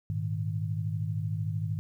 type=chord; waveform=sine; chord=Ab suspended second; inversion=none; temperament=just; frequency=103.83 / 116.8 / 155.74 Hz; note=Ab2 / Bb2 / Eb3; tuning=0 / +4 / +2 cents; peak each=-31 / -37 / -33 dBFS; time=0.1-1.79 s; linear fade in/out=0 ms; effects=11-bit